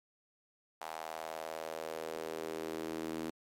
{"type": "tone with high-pass filter sweep", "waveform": "sawtooth", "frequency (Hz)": 80.3, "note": "E2", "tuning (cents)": -45, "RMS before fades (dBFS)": -41, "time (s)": [0.81, 3.3], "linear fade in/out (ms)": 0, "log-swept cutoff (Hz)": [800, 290], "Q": 2.9, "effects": ["MP3 64 kbps"]}